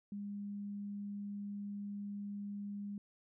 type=tone; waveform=sine; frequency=203 Hz; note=G#3; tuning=39 cents flat; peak=-40 dBFS; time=0.12-2.98 s; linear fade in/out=2 ms; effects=none